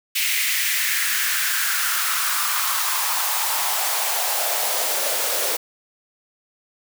white noise with high-pass filter sweep, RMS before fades -22 dBFS, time 0.15-5.57 s, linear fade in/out 10 ms, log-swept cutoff 2300 to 480 Hz, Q 3.5, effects none

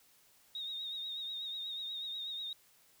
sine tone with vibrato, 3729 Hz, A#7, in tune, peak -38 dBFS, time 0.55-2.53 s, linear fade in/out 2 ms, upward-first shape triangle, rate 8.2 Hz, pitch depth 55 cents each way, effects white hiss -66 dBFS RMS until 3 s

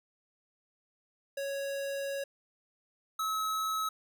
square tone pair in turn, 554.4 / 1289.2 Hz, C#5 / E6, 0 / -39 cents, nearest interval octave + minor third, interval 1461 cents, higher second, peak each -34 / -31 dBFS, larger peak second, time 1.37-2.24 / 3.19-3.89 s, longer first, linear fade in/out 5 ms, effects none

